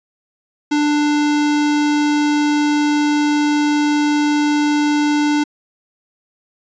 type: tone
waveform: square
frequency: 295.8 Hz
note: D4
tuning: 13 cents sharp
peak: -14 dBFS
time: 0.71-5.44 s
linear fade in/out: 10 ms
effects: resampled to 16000 Hz